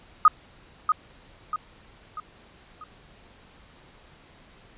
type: tone with echo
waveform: sine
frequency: 1247 Hz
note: D#6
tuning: 3 cents sharp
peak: -10 dBFS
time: 0.25-0.28 s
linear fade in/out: 2 ms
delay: 640 ms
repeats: 4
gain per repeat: -7 dB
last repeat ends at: 2.84 s
effects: pink hiss -53 dBFS RMS until 4.77 s + resampled to 8000 Hz

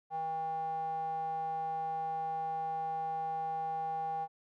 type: tone with band-pass filter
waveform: square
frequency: 160 Hz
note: D#3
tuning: 49 cents sharp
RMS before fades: -36 dBFS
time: 0.1-4.28 s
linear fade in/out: 50 ms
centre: 790 Hz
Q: 9.8
effects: none

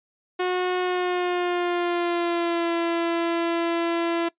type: tone with pitch glide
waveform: sawtooth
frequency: 363.7 to 337.4 Hz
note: F#4 to E4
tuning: -30 to +40 cents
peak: -18 dBFS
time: 0.39-4.29 s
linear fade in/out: 10 ms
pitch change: -130 cents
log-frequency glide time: 0.81-2.73 s
effects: noise-tail reverb RT60 0.1 s tail -21 dB re dry + resampled to 8000 Hz

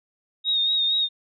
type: tone with vibrato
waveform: sine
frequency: 3729 Hz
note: A#7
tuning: in tune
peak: -19 dBFS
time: 0.44-1.09 s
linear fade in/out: 50 ms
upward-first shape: sine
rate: 4.3 Hz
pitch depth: 38 cents each way
effects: none

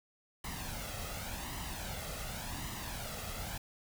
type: noise with flanger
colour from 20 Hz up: pink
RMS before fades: -41 dBFS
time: 0.44-3.58 s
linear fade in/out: 5 ms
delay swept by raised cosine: 1 to 1.55 ms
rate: 0.89 Hz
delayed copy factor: +0.6
effects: none

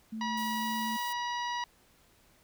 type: tone with pitch glide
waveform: sine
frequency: 220.8 to 222.9 Hz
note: A3 to A3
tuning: +6 to +23 cents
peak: -35 dBFS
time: 0.12-0.97 s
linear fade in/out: 10 ms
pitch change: +17 cents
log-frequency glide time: 0.59-0.65 s
type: harmonic tone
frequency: 965 Hz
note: B5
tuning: 40 cents flat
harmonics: 1 / 2 / 3 / 4 / 5 / 6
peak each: -33 / -39 / -43 / -45 / -47 / -49 dBFS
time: 0.21-1.64 s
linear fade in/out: 2 ms
type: noise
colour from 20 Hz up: blue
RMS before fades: -45 dBFS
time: 0.37-1.13 s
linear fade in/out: 5 ms
effects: pink hiss -64 dBFS RMS until 2.43 s

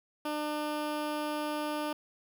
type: tone with notch filter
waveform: 15% pulse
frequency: 300 Hz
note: D4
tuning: 37 cents sharp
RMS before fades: -34 dBFS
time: 0.25-1.93 s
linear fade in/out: 5 ms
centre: 7500 Hz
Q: 1.3
effects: none

